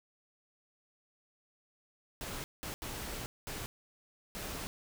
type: noise bursts at uneven times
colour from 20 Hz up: pink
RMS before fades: -41 dBFS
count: 5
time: 2.21-2.44 / 2.63-2.74 / 2.82-3.26 / 3.47-3.66 / 4.35-4.67 s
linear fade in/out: 0 ms
effects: none